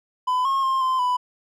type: tone with pitch steps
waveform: triangle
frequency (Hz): 1006 / 1081 / 1061 / 1037 / 994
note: B5 / C#6 / C6 / C6 / B5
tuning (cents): +32 / -44 / +24 / -16 / +11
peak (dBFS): -17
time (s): 0.27-1.17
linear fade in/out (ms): 10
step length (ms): 180
effects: none